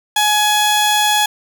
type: tone pair together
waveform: sawtooth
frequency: 841 / 1682 Hz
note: G#5 / G#6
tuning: +22 / +22 cents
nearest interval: octave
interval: 1200 cents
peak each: -10 dBFS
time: 0.16-1.26 s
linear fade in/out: 5 ms
effects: none